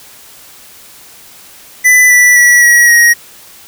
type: tone with pitch steps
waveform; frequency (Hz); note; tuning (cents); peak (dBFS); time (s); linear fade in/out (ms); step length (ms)
square; 1996 / 1968.5 / 1941.4 / 1914.7 / 1888.3; B6 / B6 / B6 / A#6 / A#6; +18 / -6 / -30 / +46 / +22; -4; 1.84-3.14; 20; 260
effects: white hiss -37 dBFS RMS until 3.67 s